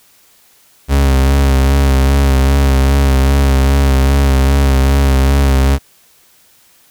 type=tone with vibrato; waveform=40% pulse; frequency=68 Hz; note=C#2; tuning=33 cents flat; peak=-7 dBFS; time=0.88-5.79 s; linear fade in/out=50 ms; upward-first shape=sine; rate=2.5 Hz; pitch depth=37 cents each way; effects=white hiss -49 dBFS RMS until 6.9 s